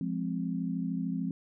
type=chord; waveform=sine; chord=F minor; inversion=none; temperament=equal; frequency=174.61 / 207.7 / 261.6 Hz; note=F3 / Ab3 / C4; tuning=0 / 0 / 0 cents; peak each=-33 / -36 / -34 dBFS; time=0.01-1.31 s; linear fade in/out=2 ms; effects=none